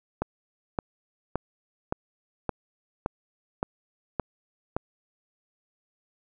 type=click train; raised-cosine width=1 ms; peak=-12 dBFS; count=9; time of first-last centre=0.22-4.765 s; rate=1.76 Hz; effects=none